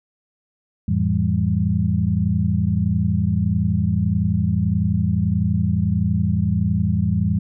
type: tone cluster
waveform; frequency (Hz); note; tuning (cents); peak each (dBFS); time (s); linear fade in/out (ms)
sine; 87.8 / 109.4 / 167.5 / 199.2; F2 / A2 / E3 / G3; +10 / -9 / +28 / +28; -22; 0.88-7.39; 5
effects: none